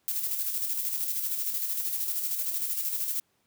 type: noise with tremolo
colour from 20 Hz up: violet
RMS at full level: -29 dBFS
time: 0.08-3.2 s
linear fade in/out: 0 ms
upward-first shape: square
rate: 13 Hz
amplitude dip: 40%
effects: pink hiss -71 dBFS RMS until 3.46 s + high-pass 100 Hz 12 dB/octave